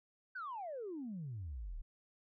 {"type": "exponential sweep", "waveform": "sine", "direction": "down", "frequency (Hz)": [1568, 32.7], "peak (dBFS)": -40, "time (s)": [0.35, 1.82], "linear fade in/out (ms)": 10, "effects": ["tanh soft clip ceiling -37 dBFS"]}